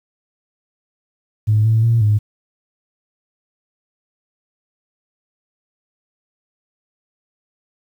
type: tone with pitch steps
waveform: sine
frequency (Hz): 107.2 / 111.5 / 115.6 / 105.4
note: A2 / A2 / A#2 / G#2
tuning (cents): -45 / +23 / -14 / +26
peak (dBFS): -10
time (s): 1.47-2.19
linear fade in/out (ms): 20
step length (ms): 180
effects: tanh soft clip ceiling -6 dBFS + 8-bit